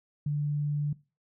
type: tone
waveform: sine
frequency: 146.83 Hz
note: D3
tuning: in tune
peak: -26 dBFS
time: 0.26-0.93 s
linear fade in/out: 5 ms
effects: noise-tail reverb RT60 0.3 s tail -20 dB re dry